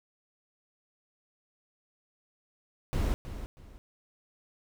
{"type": "noise with echo", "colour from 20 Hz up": "brown", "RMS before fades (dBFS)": -28, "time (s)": [2.93, 3.14], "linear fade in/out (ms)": 0, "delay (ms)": 320, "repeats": 2, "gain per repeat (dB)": -11, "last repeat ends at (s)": 3.78, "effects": []}